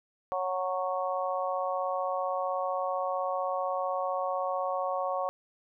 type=harmonic tone; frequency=184.3 Hz; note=F#3; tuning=7 cents flat; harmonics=3 / 4 / 5 / 6; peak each=-32 / -33 / -38 / -34 dBFS; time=0.32-5.29 s; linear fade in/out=0 ms; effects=none